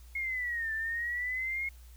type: linear two-way sweep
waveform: sine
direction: down then up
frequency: 2167 to 1760 to 2167 Hz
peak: -31 dBFS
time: 0.15-1.69 s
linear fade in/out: 5 ms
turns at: 0.73 s
effects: added 60 Hz sine -49 dBFS peak until 1.96 s + white hiss -62 dBFS RMS until 1.96 s